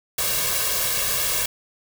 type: noise with comb filter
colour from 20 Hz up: white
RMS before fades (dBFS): -23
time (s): 0.18-1.46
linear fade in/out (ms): 5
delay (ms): 1.8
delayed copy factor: +0.85
effects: none